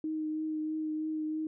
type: tone with vibrato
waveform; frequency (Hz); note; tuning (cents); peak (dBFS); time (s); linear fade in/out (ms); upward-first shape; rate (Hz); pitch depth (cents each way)
sine; 311.1; D#4; 0; -31; 0.04-1.47; 2; triangle; 3.1; 17
effects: none